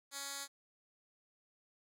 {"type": "tone with band-pass filter", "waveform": "10% pulse", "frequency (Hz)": 278.9, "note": "C#4", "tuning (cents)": 11, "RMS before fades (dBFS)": -44, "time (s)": [0.11, 0.48], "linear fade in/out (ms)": 50, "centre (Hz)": 7500, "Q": 0.86, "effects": []}